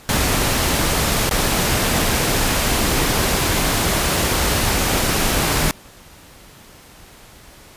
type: noise with dropouts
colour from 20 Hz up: pink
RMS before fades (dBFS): -18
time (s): 0.09-5.71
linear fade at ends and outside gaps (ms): 0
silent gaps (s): 1.293-1.311
effects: pink hiss -44 dBFS RMS until 7.76 s + resampled to 32000 Hz